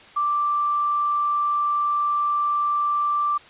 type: tone with quantisation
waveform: sine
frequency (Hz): 1174.7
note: D6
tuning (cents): 0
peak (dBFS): -19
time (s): 0.16-3.38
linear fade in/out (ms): 10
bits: 8
effects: white hiss -47 dBFS RMS until 3.49 s + resampled to 8000 Hz